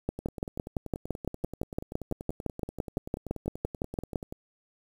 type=two click trains; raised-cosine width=2 ms; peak=-24 / -15 dBFS; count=44 / 25; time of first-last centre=0.19-4.325 / 0.09-4.158 s; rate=10.4 / 5.9 Hz; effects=8-bit